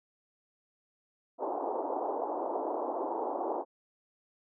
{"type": "band-pass noise", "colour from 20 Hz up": "white", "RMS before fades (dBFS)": -34, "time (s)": [1.38, 3.65], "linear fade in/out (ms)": 50, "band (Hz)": [290, 940], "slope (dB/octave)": 48, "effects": []}